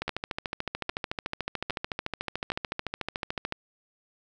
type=two click trains; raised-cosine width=0.3 ms; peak=-14 / -14 dBFS; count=49 / 4; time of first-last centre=0.02-3.524 / 0.08-2.519 s; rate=13.7 / 1.23 Hz; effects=none